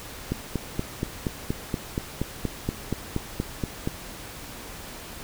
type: click train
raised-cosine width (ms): 3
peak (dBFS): -12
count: 16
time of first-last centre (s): 0.32-3.875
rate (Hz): 4.22
effects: pink hiss -40 dBFS RMS until 5.23 s